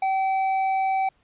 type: tone with hard clipping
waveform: sine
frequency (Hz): 768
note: G5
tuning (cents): -36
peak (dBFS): -22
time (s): 0.02-1.09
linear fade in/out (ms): 5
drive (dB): 6
effects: pink hiss -65 dBFS RMS until 1.23 s + resampled to 8000 Hz